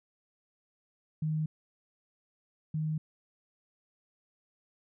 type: tone pair in turn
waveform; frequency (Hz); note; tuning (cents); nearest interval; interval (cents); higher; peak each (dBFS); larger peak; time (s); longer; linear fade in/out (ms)
sine; 155.56 / 155.56; D#3 / D#3; 0 / 0; unison; 0; neither; -28 / -29; first; 1.22-1.46 / 2.74-2.98; neither; 5
effects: none